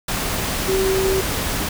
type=tone in noise; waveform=sine; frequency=382.5 Hz; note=G4; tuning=42 cents flat; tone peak=-17 dBFS; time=0.68-1.21 s; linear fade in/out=5 ms; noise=pink; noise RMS=-23 dBFS; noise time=0.08-1.69 s; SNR=+3 dB; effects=none